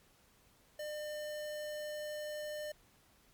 square tone, 602 Hz, D5, 43 cents sharp, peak -40 dBFS, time 0.79-2.72 s, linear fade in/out 5 ms, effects pink hiss -67 dBFS RMS until 3.33 s + MP3 96 kbps

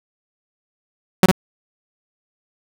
sawtooth tone with echo, 186.5 Hz, F#3, 14 cents sharp, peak -4 dBFS, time 1.23-1.26 s, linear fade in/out 2 ms, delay 54 ms, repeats 1, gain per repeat -2 dB, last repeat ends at 1.314 s, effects none

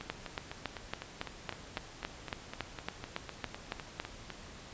two click trains, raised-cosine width 0.3 ms, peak -18 / -24 dBFS, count 15 / 18, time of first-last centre 0.1-4 / 0.01-4.303 s, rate 3.59 / 3.96 Hz, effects pink hiss -50 dBFS RMS until 4.73 s + resampled to 16000 Hz

